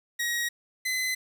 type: tone pair in turn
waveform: sawtooth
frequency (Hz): 1895 / 2030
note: A#6 / B6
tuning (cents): +28 / +47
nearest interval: minor second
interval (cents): 119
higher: second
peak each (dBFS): -23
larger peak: neither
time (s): 0.19-0.49 / 0.85-1.15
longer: neither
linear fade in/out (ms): 10
effects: 9-bit